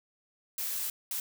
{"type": "noise bursts at uneven times", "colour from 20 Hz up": "blue", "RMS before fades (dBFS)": -34, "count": 2, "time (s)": [[0.58, 0.9], [1.11, 1.2]], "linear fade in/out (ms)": 2, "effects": []}